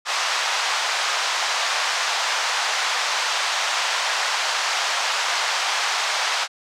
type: band-pass noise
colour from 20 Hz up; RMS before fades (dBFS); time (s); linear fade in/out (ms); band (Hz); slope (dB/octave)
pink; -23; 0.05-6.48; 50; 760 to 6500; 24
effects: none